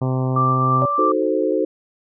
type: harmonic tone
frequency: 129.6 Hz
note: C3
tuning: 16 cents flat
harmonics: 1 / 2 / 3 / 4 / 5 / 6 / 7 / 8 / 9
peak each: -19 / -25 / -29 / -31 / -33 / -35 / -36 / -37 / -38 dBFS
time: 0.01-0.86 s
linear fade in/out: 10 ms
type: tone with tremolo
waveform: sine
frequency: 1174.7 Hz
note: D6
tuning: in tune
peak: -15 dBFS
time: 0.36-1.12 s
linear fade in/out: 5 ms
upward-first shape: triangle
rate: 3.3 Hz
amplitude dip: 35%
type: tone with exponential decay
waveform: sine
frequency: 570 Hz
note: C#5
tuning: 48 cents sharp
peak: -17 dBFS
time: 0.82-1.17 s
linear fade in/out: 0 ms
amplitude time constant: 74 ms
type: chord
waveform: sine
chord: D# diminished seventh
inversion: none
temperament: equal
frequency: 311.1 / 370 / 440 / 523.3 Hz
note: D#4 / F#4 / A4 / C5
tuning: 0 / 0 / 0 / 0 cents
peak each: -22 dBFS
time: 0.98-1.65 s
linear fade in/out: 5 ms
effects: none